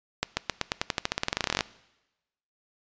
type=accelerating click train; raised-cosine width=0.2 ms; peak=-7 dBFS; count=24; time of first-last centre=0.23-1.608 s; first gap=140 ms; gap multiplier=0.91; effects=noise-tail reverb RT60 1.0 s tail -20 dB re dry + resampled to 16000 Hz